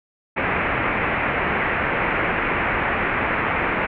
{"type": "low-pass noise", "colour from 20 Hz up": "white", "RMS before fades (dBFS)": -22, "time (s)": [0.36, 3.87], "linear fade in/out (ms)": 20, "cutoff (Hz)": 2400, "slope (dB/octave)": 48, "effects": []}